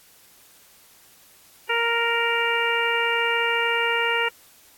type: harmonic tone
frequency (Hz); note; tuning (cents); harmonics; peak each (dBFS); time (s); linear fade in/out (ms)
466.2; A#4; 0; 1 / 2 / 3 / 4 / 5 / 6; -27 / -27 / -27 / -27 / -27 / -27; 1.69-4.29; 10
effects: white hiss -53 dBFS RMS until 4.77 s + AAC 64 kbps